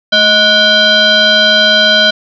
sine tone with frequency modulation, 2318 Hz, D7, 23 cents flat, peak -5 dBFS, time 0.12-2.11 s, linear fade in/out 10 ms, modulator 845 Hz, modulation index 2.2, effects none

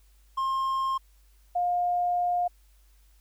triangle / sine tone pair in turn, 1065 / 709.2 Hz, C6 / F5, +30 / +26 cents, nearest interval perfect fifth, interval 704 cents, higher first, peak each -23 dBFS, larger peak neither, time 0.37-0.98 / 1.55-2.48 s, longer second, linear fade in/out 10 ms, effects added 50 Hz sine -56 dBFS peak until 3.2 s + white hiss -67 dBFS RMS until 3.2 s

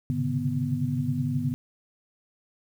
sine tone cluster, 104.9 / 130.2 / 138.2 / 149.2 / 245.7 Hz, G#2 / C3 / C#3 / D3 / B3, +18 / -8 / -5 / +28 / -9 cents, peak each -34 / -32 / -31 / -30 / -29 dBFS, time 0.1-1.54 s, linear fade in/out 0 ms, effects 9-bit

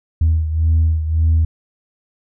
sine beating tone pair, 79.9 / 81.7 Hz, D#2 / E2, +47 / -15 cents, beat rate 1.8 Hz, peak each -12 / -18 dBFS, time 0.21-1.45 s, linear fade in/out 5 ms, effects tanh soft clip ceiling -8 dBFS

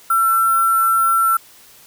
sine tone with sample-and-hold, 1348 Hz, E6, 38 cents sharp, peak -12 dBFS, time 0.1-1.37 s, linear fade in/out 5 ms, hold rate 11025 Hz, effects white hiss -46 dBFS RMS until 1.86 s

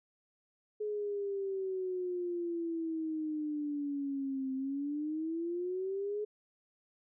sine exponential two-way sweep, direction down then up, 424.7 to 262.4 to 424.7 Hz, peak -33 dBFS, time 0.8-6.25 s, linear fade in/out 10 ms, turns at 4.54 s, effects none

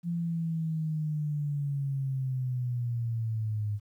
sine linear sweep, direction down, 172.4 to 102.7 Hz, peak -28 dBFS, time 0.03-3.8 s, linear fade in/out 50 ms, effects 11-bit

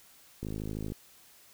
click train, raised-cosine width 3 ms, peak -24 dBFS, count 27, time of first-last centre 0.43-0.921 s, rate 53 Hz, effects white hiss -58 dBFS RMS until 1.53 s

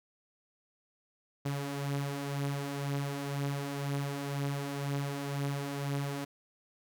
sawtooth beating tone pair, 139.4 / 141.4 Hz, C#3 / C#3, +10 / +35 cents, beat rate 2 Hz, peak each -35 / -30 dBFS, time 1.45-6.25 s, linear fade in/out 10 ms, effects none

